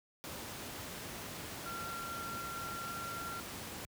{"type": "tone in noise", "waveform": "sine", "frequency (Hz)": 1373, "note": "F6", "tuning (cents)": -30, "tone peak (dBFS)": -41, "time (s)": [1.66, 3.4], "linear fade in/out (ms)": 0, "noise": "pink", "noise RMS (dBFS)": -44, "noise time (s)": [0.24, 3.85], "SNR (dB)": 0, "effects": ["high-pass 80 Hz 12 dB/octave"]}